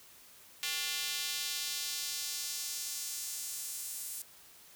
square tone with high-pass filter sweep, 159.6 Hz, D#3, 44 cents sharp, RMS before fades -38 dBFS, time 0.63-4.22 s, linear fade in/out 0 ms, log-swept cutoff 2900 to 9200 Hz, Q 1.2, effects white hiss -57 dBFS RMS until 4.75 s

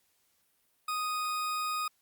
40% pulse tone, 1244.5 Hz, D#6, in tune, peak -30 dBFS, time 0.88-1.88 s, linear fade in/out 5 ms, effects white hiss -72 dBFS RMS until 2.01 s + Opus 48 kbps

